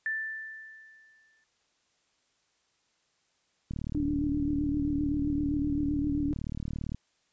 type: tone with exponential decay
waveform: sine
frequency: 1767 Hz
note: A6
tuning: 7 cents sharp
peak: -27 dBFS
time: 0.06-1.44 s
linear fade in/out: 1 ms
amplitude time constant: 300 ms
type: click train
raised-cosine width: 5 ms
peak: -23 dBFS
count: 123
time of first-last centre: 3.71-6.946 s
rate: 37.7 Hz
type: tone with vibrato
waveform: sine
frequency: 290 Hz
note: D4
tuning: 22 cents flat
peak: -27 dBFS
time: 3.95-6.33 s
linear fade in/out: 0 ms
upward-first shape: sine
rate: 7.7 Hz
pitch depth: 46 cents each way
effects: white hiss -72 dBFS RMS until 7.32 s + resampled to 16000 Hz